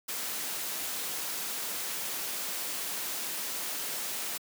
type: noise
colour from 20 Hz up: white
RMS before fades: -35 dBFS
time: 0.08-4.38 s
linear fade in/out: 10 ms
effects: high-pass 200 Hz 12 dB/octave